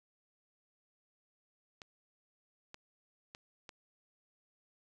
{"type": "clicks", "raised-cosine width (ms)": 0.2, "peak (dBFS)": -30, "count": 4, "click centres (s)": [1.818, 2.744, 3.349, 3.692], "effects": []}